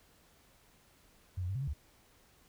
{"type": "tone with pitch steps", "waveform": "sine", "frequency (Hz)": [91.7, 89.2, 97.3, 131.8, 139.6, 72.8], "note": ["F#2", "F2", "G2", "C3", "C#3", "D2"], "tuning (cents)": [-15, 37, -12, 13, 13, -15], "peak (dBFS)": -33, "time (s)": [1.37, 1.736], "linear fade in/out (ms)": 10, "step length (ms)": 61, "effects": ["pink hiss -65 dBFS RMS until 2.48 s"]}